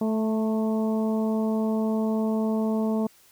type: harmonic tone with a mistuned harmonic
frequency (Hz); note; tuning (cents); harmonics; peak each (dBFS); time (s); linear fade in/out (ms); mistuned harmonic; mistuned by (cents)
219.1; A3; -7; 1 / 2 / 3 / 4 / 5; -23 / -30 / -33 / -38 / -42; 0.01-3.07; 5; 4; +22
effects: white hiss -57 dBFS RMS until 3.31 s